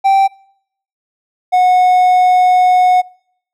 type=tone pair in turn; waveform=triangle; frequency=780 / 731.1 Hz; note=G5 / F#5; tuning=-9 / -21 cents; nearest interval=minor second; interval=112 cents; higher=first; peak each=-5 dBFS; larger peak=neither; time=0.04-0.28 / 1.52-3.02 s; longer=second; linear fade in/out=20 ms; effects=noise-tail reverb RT60 0.7 s tail -25 dB re dry